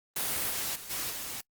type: noise with level steps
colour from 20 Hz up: white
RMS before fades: -31 / -33 / -44 / -34 / -38 dBFS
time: 0.16-1.41 s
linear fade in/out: 5 ms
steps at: 0.5 / 0.75 / 0.9 / 1.1 s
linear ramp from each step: 10 ms
effects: noise-tail reverb RT60 0.1 s tail -26 dB re dry + Opus 32 kbps